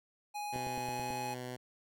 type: tone with pitch glide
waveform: square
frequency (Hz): 830.6 to 838.3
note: G#5 to G#5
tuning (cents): 0 to +16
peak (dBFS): -38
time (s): 0.34-1.35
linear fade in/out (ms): 20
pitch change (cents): +16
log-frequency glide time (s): 0.65-0.91
type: tone with vibrato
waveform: 10% pulse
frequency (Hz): 125.7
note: B2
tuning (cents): +31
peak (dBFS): -32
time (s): 0.52-1.57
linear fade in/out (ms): 20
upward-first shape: triangle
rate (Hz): 1.9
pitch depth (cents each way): 12
type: click train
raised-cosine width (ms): 2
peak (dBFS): -31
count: 6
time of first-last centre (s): 0.56-1.105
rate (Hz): 9.17
effects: none